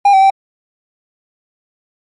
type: tone with pitch steps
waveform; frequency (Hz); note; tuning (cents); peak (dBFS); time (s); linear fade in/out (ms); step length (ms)
triangle; 805 / 770 / 778; G5 / G5 / G5; +46 / -31 / -13; -3; 0.05-0.302; 5; 84
effects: MP3 48 kbps